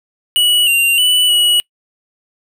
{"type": "tone with pitch steps", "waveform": "square", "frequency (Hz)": [2935, 2776, 2972, 2925], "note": ["F#7", "F7", "F#7", "F#7"], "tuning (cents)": [-15, -11, 7, -21], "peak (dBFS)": -10, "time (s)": [0.36, 1.6], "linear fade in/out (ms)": 0, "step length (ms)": 310, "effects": ["noise-tail reverb RT60 0.1 s tail -25 dB re dry"]}